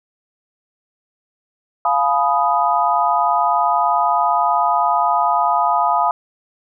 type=chord; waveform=sine; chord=F half-diminished seventh; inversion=none; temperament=equal with one note detuned; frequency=698.5 / 847.6 / 987.8 / 1244.5 Hz; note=F5 / Ab5 / Cb6 / Eb6; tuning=0 / +35 / 0 / 0 cents; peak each=-19 dBFS; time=1.85-6.11 s; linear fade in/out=2 ms; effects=none